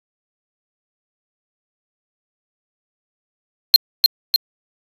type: tone with echo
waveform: square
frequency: 4186 Hz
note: C8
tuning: in tune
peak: -3 dBFS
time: 3.74-3.76 s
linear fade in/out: 0 ms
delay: 300 ms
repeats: 2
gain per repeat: -4 dB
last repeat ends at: 4.36 s
effects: resampled to 32000 Hz